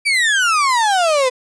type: exponential sweep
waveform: 35% pulse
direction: down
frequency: 2354 to 493.9 Hz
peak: -11 dBFS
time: 0.05-1.3 s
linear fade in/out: 20 ms
effects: resampled to 22050 Hz